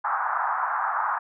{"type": "band-pass noise", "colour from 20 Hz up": "pink", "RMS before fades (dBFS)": -26, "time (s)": [0.04, 1.19], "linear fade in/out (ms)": 10, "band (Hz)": [800, 1500], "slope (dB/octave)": 48, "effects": []}